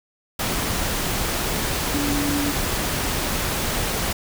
sine tone in noise, 287.6 Hz, D4, 36 cents flat, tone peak -23 dBFS, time 1.94-2.52 s, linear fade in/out 5 ms, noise pink, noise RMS -24 dBFS, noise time 0.39-4.13 s, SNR -2 dB, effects none

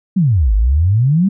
sine exponential two-way sweep, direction down then up, 205.1 to 48.6 to 205.1 Hz, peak -9 dBFS, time 0.16-1.29 s, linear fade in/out 10 ms, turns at 0.54 s, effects none

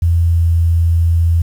sine tone with pitch glide, 84.5 to 83.82 Hz, E2 to E2, +43 to +29 cents, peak -9 dBFS, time 0.02-1.42 s, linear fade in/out 5 ms, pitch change -14 cents, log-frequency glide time 0.22-0.44 s, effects 7-bit

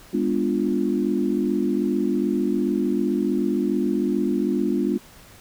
sine chord, G# diminished seventh, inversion none, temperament equal with one note detuned, 204.3 / 246.9 / 293.7 / 349.2 Hz, G#3 / B3 / D4 / F4, -28 / 0 / 0 / 0 cents, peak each -25 dBFS, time 0.13-4.98 s, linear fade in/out 10 ms, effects pink hiss -48 dBFS RMS until 5.4 s

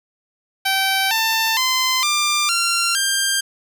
10% pulse tone with pitch steps, 773 / 893.1 / 1031.8 / 1192.1 / 1377.3 / 1591.3 Hz, G5 / A5 / C6 / D6 / F6 / G6, -24 / +26 / -24 / +26 / -24 / +26 cents, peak -8 dBFS, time 0.65-3.41 s, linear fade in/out 10 ms, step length 460 ms, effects none

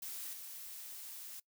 blue noise with level steps, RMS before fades -44 / -48 dBFS, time 0.02-1.4 s, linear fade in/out 5 ms, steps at 0.33 s, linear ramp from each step 2 ms, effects noise-tail reverb RT60 0.1 s tail -22 dB re dry

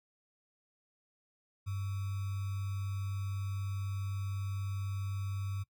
sine tone with sample-and-hold, 98 Hz, G2, in tune, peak -34 dBFS, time 1.66-5.64 s, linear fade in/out 20 ms, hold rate 1225 Hz, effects noise-tail reverb RT60 0.1 s tail -20 dB re dry

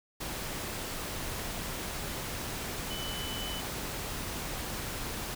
sine tone in noise, 3000 Hz, F#7, 23 cents sharp, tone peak -39 dBFS, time 2.9-3.61 s, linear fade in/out 10 ms, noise pink, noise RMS -37 dBFS, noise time 0.2-5.35 s, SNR -5 dB, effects none

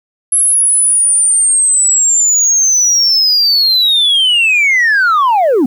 sine linear sweep, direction down, 10960 to 229.2 Hz, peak -5 dBFS, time 0.32-5.66 s, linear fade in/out 5 ms, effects tanh soft clip ceiling -6 dBFS + 7-bit

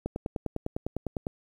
click train, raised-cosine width 2 ms, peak -17 dBFS, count 13, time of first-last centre 0.06-1.268 s, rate 9.93 Hz, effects 9-bit

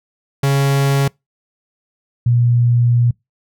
45% pulse / sine tone pair in turn, 138.59 / 120.09 Hz, C#3 / B2, 0 / -48 cents, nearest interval major second, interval 248 cents, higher first, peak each -12 / -10 dBFS, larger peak second, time 0.43-1.08 / 2.26-3.11 s, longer second, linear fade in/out 5 ms, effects noise-tail reverb RT60 0.2 s tail -26 dB re dry

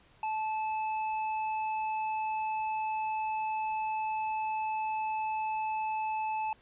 sine tone with tanh clipping, 870 Hz, A5, 20 cents flat, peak -32 dBFS, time 0.23-6.53 s, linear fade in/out 2 ms, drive 11 dB, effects pink hiss -62 dBFS RMS until 6.61 s + resampled to 8000 Hz

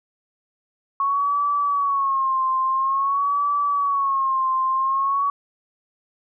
sine tone with vibrato, 1100 Hz, C#6, 14 cents flat, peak -18 dBFS, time 1-5.3 s, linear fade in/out 2 ms, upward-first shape sine, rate 0.49 Hz, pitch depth 83 cents each way, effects none

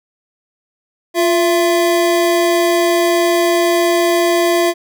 square tone pair together, 349.2 / 672.3 Hz, F4 / E5, 0 / +34 cents, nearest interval major seventh, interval 1134 cents, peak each -14 / -16 dBFS, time 1.14-4.74 s, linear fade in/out 50 ms, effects none

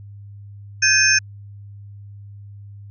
sine tone cluster, 1559 / 1700 / 2489 / 5370 / 6300 Hz, G6 / G#6 / D#7 / E8 / G8, -10 / +40 / 0 / +31 / +8 cents, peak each -19 dBFS, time 0.82-1.19 s, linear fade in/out 10 ms, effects added 101 Hz sine -36 dBFS peak until 2.9 s

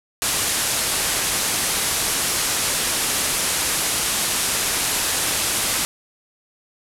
white low-pass noise, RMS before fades -22 dBFS, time 0.22-5.85 s, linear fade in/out 0 ms, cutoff 12000 Hz, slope 48 dB/octave, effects none

